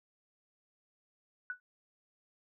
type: tone with exponential decay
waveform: sine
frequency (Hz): 1480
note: F#6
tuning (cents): 0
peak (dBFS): -32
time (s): 1.5-1.6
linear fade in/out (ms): 1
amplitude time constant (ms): 21
effects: none